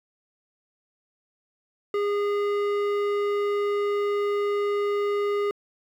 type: tone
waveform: square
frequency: 409.1 Hz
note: G#4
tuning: 26 cents flat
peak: -23 dBFS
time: 1.94-5.51 s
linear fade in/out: 2 ms
effects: low-pass 2000 Hz 12 dB/octave + 9-bit